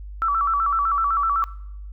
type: tone with vibrato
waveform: sine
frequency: 1235 Hz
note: D#6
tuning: 13 cents flat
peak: -18 dBFS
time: 0.22-1.44 s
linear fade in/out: 0 ms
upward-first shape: square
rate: 7.9 Hz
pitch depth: 130 cents each way
effects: noise-tail reverb RT60 0.8 s tail -21 dB re dry + added 50 Hz sine -33 dBFS peak until 1.92 s